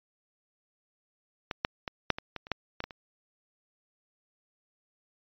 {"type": "clicks", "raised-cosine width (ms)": 0.3, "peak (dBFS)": [-16, -9, -18, -6, -20, -20, -29, -11, -18, -19, -28], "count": 11, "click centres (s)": [1.512, 1.649, 1.878, 2.103, 2.185, 2.363, 2.469, 2.517, 2.804, 2.84, 2.908], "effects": ["resampled to 11025 Hz"]}